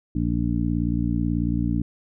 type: harmonic tone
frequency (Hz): 58.27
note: A#1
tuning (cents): 0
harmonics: 1 / 2 / 3 / 4 / 5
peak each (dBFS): -27 / -27 / -27 / -27 / -27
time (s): 0.15-1.82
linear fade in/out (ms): 5
effects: none